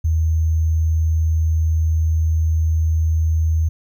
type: tone with sample-and-hold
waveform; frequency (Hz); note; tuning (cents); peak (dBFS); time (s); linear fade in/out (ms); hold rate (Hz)
sine; 80.1; E2; -49; -14; 0.04-3.69; 10; 6300
effects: none